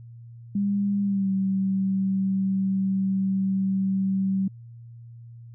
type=tone with pitch glide; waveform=sine; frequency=200.9 to 192.27 Hz; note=G3 to G3; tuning=+43 to -33 cents; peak=-21 dBFS; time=0.55-4.48 s; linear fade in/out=5 ms; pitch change=-76 cents; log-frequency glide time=1.03-1.3 s; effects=added 117 Hz sine -41 dBFS peak until 5.54 s

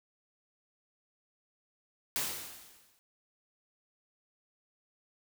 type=noise with exponential decay; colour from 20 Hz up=white; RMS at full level=-31 dBFS; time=2.16-2.99 s; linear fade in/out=0 ms; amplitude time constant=180 ms; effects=none

